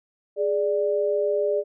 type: tone pair together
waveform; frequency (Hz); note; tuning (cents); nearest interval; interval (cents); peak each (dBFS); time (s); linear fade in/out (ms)
sine; 415.3 / 588.4; G#4 / D5; 0 / +3; tritone; 603; -23; 0.36-1.64; 50
effects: none